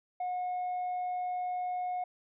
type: tone with tanh clipping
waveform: sine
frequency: 725 Hz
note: F#5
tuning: 35 cents flat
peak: -32 dBFS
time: 0.2-2.04 s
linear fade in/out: 5 ms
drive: 1 dB
effects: none